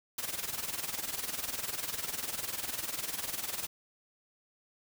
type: noise with tremolo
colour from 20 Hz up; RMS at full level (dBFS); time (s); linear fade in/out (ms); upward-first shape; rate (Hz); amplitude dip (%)
white; -34; 0.18-3.67; 5; sine; 20; 75
effects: none